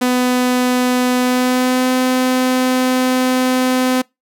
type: tone with pitch glide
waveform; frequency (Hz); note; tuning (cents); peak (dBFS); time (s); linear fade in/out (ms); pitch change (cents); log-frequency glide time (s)
sawtooth; 250 to 255.4; B3 to C4; +21 to -42; -9; 0.01-4.02; 10; +37; 1.2-1.91
effects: noise-tail reverb RT60 0.2 s tail -25 dB re dry